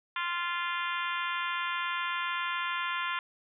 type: harmonic tone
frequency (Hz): 347.4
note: F4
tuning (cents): -9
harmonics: 3 / 4 / 5 / 6 / 7 / 8 / 9 / 10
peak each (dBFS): -34 / -36 / -38 / -40 / -41 / -42 / -43 / -44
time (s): 0.16-3.19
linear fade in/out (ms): 2
effects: none